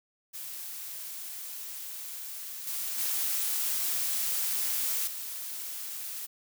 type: noise with level steps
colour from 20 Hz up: blue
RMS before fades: -40 / -34 / -30 / -38 dBFS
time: 0.33-6.27 s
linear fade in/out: 20 ms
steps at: 2.67 / 2.98 / 5.07 s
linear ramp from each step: 5 ms
effects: none